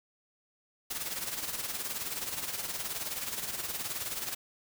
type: noise with tremolo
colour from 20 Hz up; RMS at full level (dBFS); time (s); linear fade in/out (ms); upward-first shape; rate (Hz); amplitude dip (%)
white; -34; 0.9-4.35; 10; sine; 19; 60
effects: none